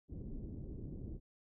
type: low-pass noise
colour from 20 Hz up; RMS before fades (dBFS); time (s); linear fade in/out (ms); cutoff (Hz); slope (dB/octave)
pink; -45; 0.08-1.2; 50; 350; 24
effects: none